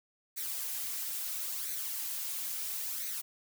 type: noise with flanger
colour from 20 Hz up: blue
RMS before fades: -37 dBFS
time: 0.36-3.22 s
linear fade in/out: 20 ms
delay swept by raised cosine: 0.48 to 4.58 ms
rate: 0.74 Hz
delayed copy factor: +0.6
effects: none